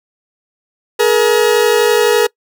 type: tone pair together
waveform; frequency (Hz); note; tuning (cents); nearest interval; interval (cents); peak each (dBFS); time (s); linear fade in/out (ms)
40% pulse; 423.1 / 474.9; G#4 / A#4; +32 / +32; major second; 200; -11; 0.99-2.27; 10
effects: noise-tail reverb RT60 0.1 s tail -24 dB re dry